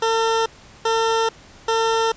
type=tone bursts; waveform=20% pulse; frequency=451.8 Hz; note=A4; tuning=46 cents sharp; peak=-12 dBFS; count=3; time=0.02-2.12 s; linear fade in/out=5 ms; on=440 ms; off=390 ms; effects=pink hiss -46 dBFS RMS until 2.16 s + resampled to 16000 Hz